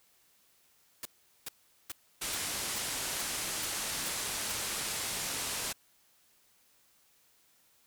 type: noise bursts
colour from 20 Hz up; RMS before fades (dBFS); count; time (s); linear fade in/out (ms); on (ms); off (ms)
white; -39; 9; 1.03-4.517; 2; 23; 410
type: low-pass noise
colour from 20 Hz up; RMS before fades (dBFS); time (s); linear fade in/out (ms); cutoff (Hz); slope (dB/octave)
white; -36; 2.21-5.73; 10; 11000; 24
effects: white hiss -67 dBFS RMS until 7.86 s